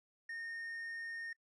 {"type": "tone", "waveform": "triangle", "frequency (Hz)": 1837, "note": "A#6", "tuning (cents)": -26, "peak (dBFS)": -40, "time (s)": [0.29, 1.33], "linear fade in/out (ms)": 5, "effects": ["noise-tail reverb RT60 0.1 s tail -21 dB re dry", "resampled to 22050 Hz"]}